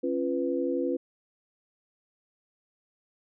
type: tone cluster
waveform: sine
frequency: 271.9 / 343.7 / 497.2 Hz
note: C#4 / F4 / B4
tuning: -33 / -28 / +12 cents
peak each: -30 dBFS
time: 0.03-0.97 s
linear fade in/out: 10 ms
effects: none